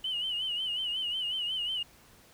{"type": "tone with vibrato", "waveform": "sine", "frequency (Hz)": 2971, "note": "F#7", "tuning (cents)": 6, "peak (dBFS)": -29, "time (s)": [0.04, 1.83], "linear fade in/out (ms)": 5, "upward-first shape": "sine", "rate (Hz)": 5.5, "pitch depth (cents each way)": 82, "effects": ["tanh soft clip ceiling -25 dBFS", "pink hiss -58 dBFS RMS until 2.33 s"]}